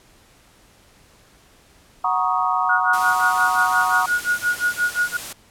sine chord, D# minor seventh, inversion first, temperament equal with one note detuned, 740 / 944.3 / 1108.7 / 1244.5 Hz, F#5 / A#5 / C#6 / D#6, 0 / +22 / 0 / 0 cents, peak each -23 dBFS, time 2.04-4.06 s, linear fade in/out 5 ms
sine tone with tremolo, 1445 Hz, F#6, 41 cents flat, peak -15 dBFS, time 2.69-5.17 s, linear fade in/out 5 ms, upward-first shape sine, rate 5.7 Hz, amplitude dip 100%
white noise, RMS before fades -32 dBFS, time 2.93-5.33 s, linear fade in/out 5 ms
effects pink hiss -53 dBFS RMS until 5.5 s + low-pass 12000 Hz 12 dB/octave

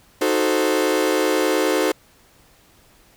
40% pulse chord, D# diminished seventh, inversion none, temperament equal, 311.1 / 370 / 440 / 523.3 Hz, D#4 / F#4 / A4 / C5, 0 / 0 / 0 / 0 cents, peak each -22 dBFS, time 0.21-1.92 s, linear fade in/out 5 ms, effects pink hiss -54 dBFS RMS until 3.16 s

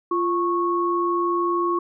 sine tone pair together, 347 / 1101.7 Hz, F4 / C#6, -11 / -11 cents, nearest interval octave + minor sixth, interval 2000 cents, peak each -22 dBFS, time 0.11-1.79 s, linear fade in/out 5 ms, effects none

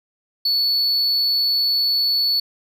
triangle tone, 4435 Hz, C#8, in tune, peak -15 dBFS, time 0.45-2.4 s, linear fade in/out 5 ms, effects none

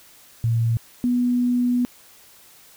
sine tone pair in turn, 115.2 / 245.3 Hz, A#2 / B3, -20 / -12 cents, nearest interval octave + minor second, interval 1308 cents, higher second, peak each -17 dBFS, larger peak neither, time 0.44-0.77 / 1.04-1.85 s, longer second, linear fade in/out 0 ms, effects white hiss -50 dBFS RMS until 2.76 s

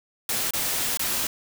white noise with dropouts, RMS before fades -26 dBFS, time 0.29-1.27 s, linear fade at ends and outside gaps 2 ms, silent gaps 0.508-0.535 / 0.973-0.994 s, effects none

